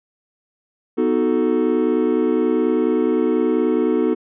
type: chord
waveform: triangle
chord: B dominant seventh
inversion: none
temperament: equal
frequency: 246.9 / 311.1 / 370 / 440 Hz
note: B3 / D#4 / F#4 / A4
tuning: 0 / 0 / 0 / 0 cents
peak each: -19 dBFS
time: 0.97-4.15 s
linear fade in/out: 20 ms
effects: resampled to 8000 Hz